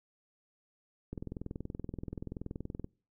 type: click train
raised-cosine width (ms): 3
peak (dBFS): -26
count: 37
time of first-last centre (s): 1.13-2.844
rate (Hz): 21
effects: noise-tail reverb RT60 0.4 s tail -25 dB re dry